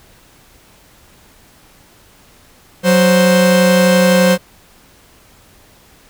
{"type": "tone pair together", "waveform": "45% pulse", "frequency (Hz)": [185.01, 523.3], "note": ["F#3", "C5"], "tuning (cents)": [0, 0], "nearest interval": "octave + tritone", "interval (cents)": 1800, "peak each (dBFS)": -11, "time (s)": [2.83, 4.38], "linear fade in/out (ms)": 50, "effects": ["pink hiss -47 dBFS RMS until 6.09 s"]}